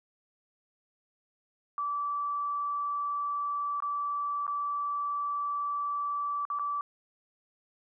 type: tone with dropouts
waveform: sine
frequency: 1158 Hz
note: D6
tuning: 25 cents flat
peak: -29 dBFS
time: 1.78-6.81 s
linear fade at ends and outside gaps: 1 ms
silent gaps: 3.803-3.823 / 4.467-4.478 / 6.452-6.501 / 6.588-6.595 s
effects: none